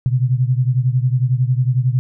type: beating tone pair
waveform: sine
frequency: 123.47 / 134.47 Hz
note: B2 / C3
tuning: 0 / +48 cents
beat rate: 11 Hz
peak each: -15 / -18 dBFS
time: 0.06-1.99 s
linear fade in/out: 0 ms
effects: none